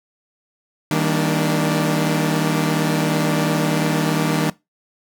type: chord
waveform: sawtooth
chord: Eb major seventh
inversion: none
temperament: equal with one note detuned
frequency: 158.28 / 196 / 233.1 / 293.7 Hz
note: Eb3 / G3 / Bb3 / D4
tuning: +30 / 0 / 0 / 0 cents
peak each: -16 / -22 / -21 / -18 dBFS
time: 0.91-4.5 s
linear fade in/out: 2 ms
effects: noise-tail reverb RT60 0.2 s tail -20 dB re dry